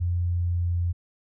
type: tone with pitch glide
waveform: sine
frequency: 87.6 to 86.89 Hz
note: F2 to F2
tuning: +6 to -8 cents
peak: -22 dBFS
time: 0-0.93 s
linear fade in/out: 20 ms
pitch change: -14 cents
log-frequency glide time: 0.15-0.73 s
effects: none